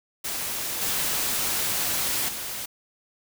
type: noise with level steps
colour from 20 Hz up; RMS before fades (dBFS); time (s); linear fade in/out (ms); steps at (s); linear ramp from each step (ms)
white; -30 / -26 / -33; 0.24-2.66; 10; 0.81 / 2.28; 10
effects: none